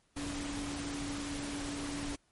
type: tone in noise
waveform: sine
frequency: 285.9 Hz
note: D4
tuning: 46 cents flat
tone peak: -38 dBFS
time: 0.16-2.16 s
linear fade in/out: 10 ms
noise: pink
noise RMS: -41 dBFS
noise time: 0.16-2.16 s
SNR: 0 dB
effects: pink hiss -72 dBFS RMS until 2.31 s + MP3 48 kbps